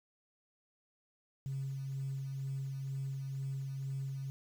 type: tone with tremolo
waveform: sine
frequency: 135.6 Hz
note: C#3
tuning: 38 cents flat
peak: -34 dBFS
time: 1.46-4.3 s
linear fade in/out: 0 ms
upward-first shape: sine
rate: 2.1 Hz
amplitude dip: 30%
effects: tanh soft clip ceiling -31 dBFS + 10-bit

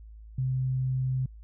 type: tone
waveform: sine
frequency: 130 Hz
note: C3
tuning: 11 cents flat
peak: -25 dBFS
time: 0.38-1.26 s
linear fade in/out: 5 ms
effects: added 54 Hz sine -44 dBFS peak until 1.43 s

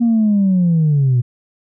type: linear sweep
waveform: sine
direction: down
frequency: 238.6 to 118.5 Hz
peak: -9 dBFS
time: 0-1.22 s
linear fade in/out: 20 ms
effects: tanh soft clip ceiling -8 dBFS

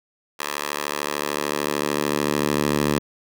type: tone with high-pass filter sweep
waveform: 10% pulse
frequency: 73.42 Hz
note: D2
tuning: in tune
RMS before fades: -24 dBFS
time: 0.39-2.99 s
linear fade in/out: 10 ms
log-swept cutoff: 920 to 160 Hz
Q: 0.72
effects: none

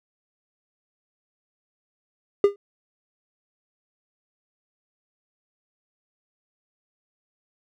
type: tone with exponential decay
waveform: triangle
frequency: 403.7 Hz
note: G#4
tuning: 49 cents flat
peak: -7 dBFS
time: 2.44-2.56 s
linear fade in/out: 2 ms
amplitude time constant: 25 ms
effects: none

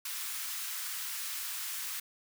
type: high-pass noise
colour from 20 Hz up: white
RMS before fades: -38 dBFS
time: 0.05-2 s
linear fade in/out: 5 ms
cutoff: 1100 Hz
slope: 24 dB/octave
effects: none

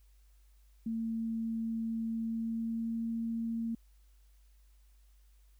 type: tone with pitch glide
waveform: sine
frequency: 226.1 to 228.6 Hz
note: A3 to A#3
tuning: +47 to -34 cents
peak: -32 dBFS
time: 0.86-3.75 s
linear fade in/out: 5 ms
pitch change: +19 cents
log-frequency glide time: 2.17-3.06 s
effects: added 50 Hz sine -59 dBFS peak until 5.59 s + white hiss -74 dBFS RMS until 5.59 s

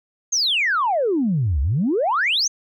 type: exponential two-way sweep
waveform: sine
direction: down then up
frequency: 6645 to 63.6 to 6645 Hz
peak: -16 dBFS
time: 0.32-2.48 s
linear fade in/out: 10 ms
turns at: 1.61 s
effects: tanh soft clip ceiling -12 dBFS

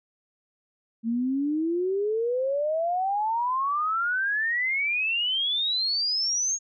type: exponential sweep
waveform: sine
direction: up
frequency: 223 to 6645 Hz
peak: -23 dBFS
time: 1.03-6.59 s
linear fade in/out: 50 ms
effects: none

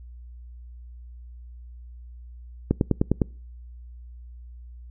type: click train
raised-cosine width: 3 ms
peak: -6 dBFS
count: 6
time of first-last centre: 2.71-3.218 s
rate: 9.85 Hz
effects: noise-tail reverb RT60 0.4 s tail -25 dB re dry + added 60 Hz sine -40 dBFS peak until 4.9 s

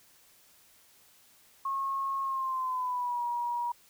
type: tone with pitch glide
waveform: sine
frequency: 1087 to 957.3 Hz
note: C#6 to A#5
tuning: -34 to +46 cents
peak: -29 dBFS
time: 1.65-3.72 s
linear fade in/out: 5 ms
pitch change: -220 cents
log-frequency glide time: 2.22-3.23 s
effects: white hiss -61 dBFS RMS until 3.89 s

